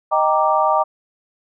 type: chord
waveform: sine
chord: Eb major seventh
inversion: none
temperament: equal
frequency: 622.3 / 784 / 932.3 / 1174.7 Hz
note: Eb5 / G5 / Bb5 / D6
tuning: 0 / 0 / 0 / 0 cents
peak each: -19 dBFS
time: 0.11-0.84 s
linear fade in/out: 20 ms
effects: none